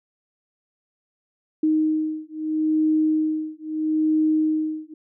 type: beating tone pair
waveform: sine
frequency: 311.1 / 311.87 Hz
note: D#4 / D#4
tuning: 0 / +4 cents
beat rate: 0.77 Hz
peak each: -22 dBFS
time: 1.63-4.94 s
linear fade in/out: 5 ms
effects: none